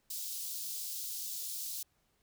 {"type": "high-pass noise", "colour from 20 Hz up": "white", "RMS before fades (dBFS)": -40, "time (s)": [0.1, 1.83], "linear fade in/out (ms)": 5, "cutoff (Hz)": 3900, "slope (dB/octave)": 24, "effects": ["pink hiss -75 dBFS RMS until 2.22 s"]}